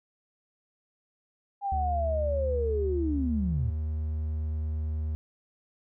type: linear sweep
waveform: sine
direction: down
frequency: 813 to 91.7 Hz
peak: -27 dBFS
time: 1.61-3.73 s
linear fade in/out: 50 ms
type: tone with pitch glide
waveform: triangle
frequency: 73.4 to 77.32 Hz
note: D2 to D#2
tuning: 0 to -10 cents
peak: -26 dBFS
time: 1.72-5.15 s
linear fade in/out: 0 ms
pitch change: +90 cents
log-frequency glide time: 3.51-3.66 s
effects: none